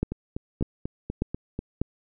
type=two click trains; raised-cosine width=3 ms; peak=-17 / -11 dBFS; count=7 / 4; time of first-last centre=0.12-1.591 / 0.03-1.816 s; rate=4.08 / 1.68 Hz; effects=none